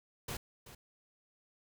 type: noise with echo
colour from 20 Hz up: pink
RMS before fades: -40 dBFS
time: 0.28-0.37 s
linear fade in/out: 5 ms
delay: 380 ms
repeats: 1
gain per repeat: -13 dB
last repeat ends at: 0.75 s
effects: none